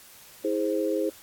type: chord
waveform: sine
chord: E augmented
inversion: none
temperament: equal with one note detuned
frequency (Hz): 322.7 / 415.3 / 523.3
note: E4 / G#4 / B#4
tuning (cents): -37 / 0 / 0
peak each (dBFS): -28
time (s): 0.44-1.1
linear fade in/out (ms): 10
effects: white hiss -50 dBFS RMS until 1.22 s + AAC 64 kbps